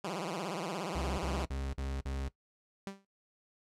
10% pulse tone with vibrato, 180 Hz, F#3, 47 cents flat, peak -27 dBFS, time 0.04-1.45 s, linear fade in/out 5 ms, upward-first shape triangle, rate 17 Hz, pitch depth 270 cents each way
40% pulse tone bursts, 67.5 Hz, C#2, 45 cents flat, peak -34 dBFS, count 5, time 0.95-2.284 s, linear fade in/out 5 ms, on 230 ms, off 46 ms
sawtooth tone with exponential decay, 196 Hz, G3, in tune, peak -32 dBFS, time 2.87-3.05 s, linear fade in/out 0 ms, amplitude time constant 37 ms
effects noise-tail reverb RT60 0.1 s tail -18 dB re dry + low-pass 9000 Hz 12 dB/octave

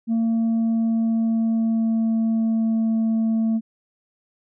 sine tone with pitch glide, 227.5 to 223.7 Hz, A#3 to A3, -42 to +29 cents, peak -15 dBFS, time 0.07-3.61 s, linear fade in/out 50 ms, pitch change -29 cents, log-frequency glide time 0.18-2.98 s, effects tanh soft clip ceiling -17 dBFS

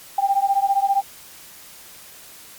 sine beating tone pair, 784 / 799 Hz, G5 / G5, 0 / +33 cents, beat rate 15 Hz, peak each -19 dBFS, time 0.18-1.02 s, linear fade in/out 5 ms, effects white hiss -43 dBFS RMS until 2.58 s + MP3 96 kbps

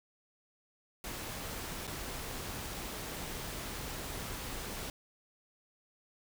pink noise with dropouts, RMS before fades -41 dBFS, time 1.04-4.9 s, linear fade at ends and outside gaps 1 ms, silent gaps 1.87-1.876 s, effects none

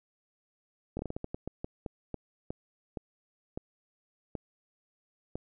slowing click train, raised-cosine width 2 ms, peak -22 dBFS, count 17, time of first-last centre 0.97-5.355 s, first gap 22 ms, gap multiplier 1.29, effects none

